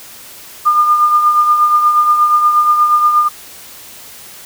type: tone with tremolo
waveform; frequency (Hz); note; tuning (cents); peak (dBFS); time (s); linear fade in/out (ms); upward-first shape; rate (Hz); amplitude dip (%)
sine; 1209; D6; +50; -5; 0.65-3.29; 20; triangle; 8.4; 55
effects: white hiss -35 dBFS RMS until 4.45 s